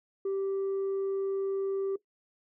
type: tone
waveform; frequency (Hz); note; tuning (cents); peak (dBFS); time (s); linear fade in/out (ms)
sine; 390; G4; -9; -26; 0.25-1.96; 5
effects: noise-tail reverb RT60 0.1 s tail -17 dB re dry + tanh soft clip ceiling -27 dBFS